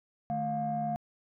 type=tone cluster; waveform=sine; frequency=152.3 / 218.9 / 707 Hz; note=D#3 / A3 / F5; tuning=-37 / -9 / +21 cents; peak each=-37 / -35 / -30 dBFS; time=0.3-0.96 s; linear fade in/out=0 ms; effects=tanh soft clip ceiling -23 dBFS